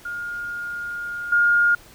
sine tone with level steps, 1419 Hz, F6, 27 cents sharp, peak -27 / -14 dBFS, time 0.05-1.75 s, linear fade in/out 5 ms, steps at 1.32 s, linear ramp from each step 5 ms, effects pink hiss -48 dBFS RMS until 1.94 s

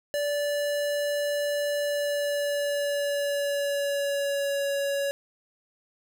square tone with pitch glide, 581 to 560.9 Hz, D5 to C#5, -19 to +20 cents, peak -26 dBFS, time 0.14-5.11 s, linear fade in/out 0 ms, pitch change -61 cents, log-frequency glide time 1.83-4.68 s, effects 9-bit

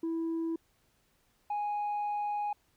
sine tone pair in turn, 328.8 / 828.5 Hz, E4 / G#5, -4 / -4 cents, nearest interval octave + major third, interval 1600 cents, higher second, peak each -28 / -28 dBFS, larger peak neither, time 0.03-0.56 / 1.5-2.53 s, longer second, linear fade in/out 5 ms, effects tanh soft clip ceiling -29 dBFS + pink hiss -71 dBFS RMS until 2.76 s

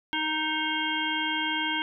harmonic tone with a mistuned harmonic, 311.1 Hz, D#4, in tune, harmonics 1 / 3 / 5 / 7 / 9 / 10, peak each -34 / -32 / -32 / -33 / -35 / -32 dBFS, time 0.13-1.82 s, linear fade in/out 0 ms, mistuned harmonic 10, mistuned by +54 cents, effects none

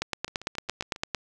two click trains, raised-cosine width 0.2 ms, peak -10 / -24 dBFS, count 11 / 6, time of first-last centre 0.02-1.147 / 0.28-0.961 s, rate 8.87 / 7.34 Hz, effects none

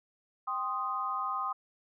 sine chord, C minor, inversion second, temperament equal, 784 / 1046.5 / 1244.5 Hz, G5 / C6 / Eb6, 0 / 0 / 0 cents, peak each -39 / -35 / -33 dBFS, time 0.47-1.53 s, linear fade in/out 10 ms, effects none

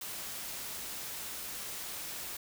white noise, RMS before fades -41 dBFS, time 0.01-2.37 s, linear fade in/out 5 ms, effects none

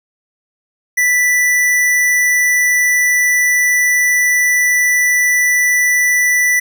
square tone, 1975.5 Hz, B6, in tune, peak -11 dBFS, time 0.97-6.6 s, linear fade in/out 10 ms, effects none

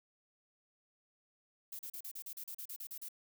violet noise bursts, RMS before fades -45 dBFS, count 13, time 1.72-3.087 s, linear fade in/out 5 ms, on 71 ms, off 37 ms, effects none

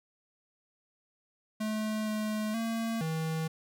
square tone with pitch steps, 215.8 / 214.5 / 227.2 / 160.2 Hz, A3 / A3 / A#3 / E3, -33 / -44 / -44 / -49 cents, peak -31 dBFS, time 1.6-3.48 s, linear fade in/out 10 ms, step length 470 ms, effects none

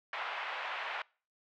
pink band-pass noise, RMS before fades -39 dBFS, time 0.13-1.02 s, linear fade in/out 2 ms, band 730 to 2900 Hz, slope 24 dB/octave, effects noise-tail reverb RT60 0.4 s tail -25 dB re dry

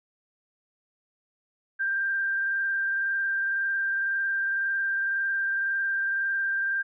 sine tone with frequency modulation, 1584 Hz, G6, 18 cents sharp, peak -24 dBFS, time 1.79-6.83 s, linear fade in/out 20 ms, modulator 21.9 Hz, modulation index 0.83, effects none

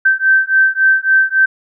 sine beating tone pair, 1551 / 1554.6 Hz, G6 / G6, -19 / -15 cents, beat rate 3.6 Hz, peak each -12 dBFS, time 0.05-1.46 s, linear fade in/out 10 ms, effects none

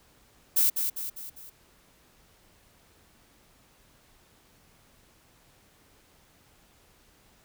violet noise with echo, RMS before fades -22 dBFS, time 0.56-0.7 s, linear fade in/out 10 ms, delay 200 ms, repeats 4, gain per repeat -6 dB, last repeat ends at 1.5 s, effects pink hiss -61 dBFS RMS until 7.44 s

